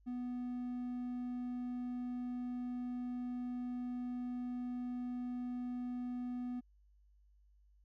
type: tone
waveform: triangle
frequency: 246.9 Hz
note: B3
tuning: in tune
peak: -36 dBFS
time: 0.06-6.61 s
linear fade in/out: 20 ms
effects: added 50 Hz sine -64 dBFS peak until 7.84 s